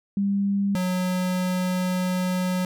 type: tone pair in turn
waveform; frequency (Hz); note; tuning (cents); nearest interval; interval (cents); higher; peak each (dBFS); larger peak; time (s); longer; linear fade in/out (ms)
sine / square; 199.2 / 182.85; G3 / F#3; +28 / -20; minor second; 148; first; -20 / -23; first; 0.17-0.75 / 0.75-2.65; second; 2
effects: none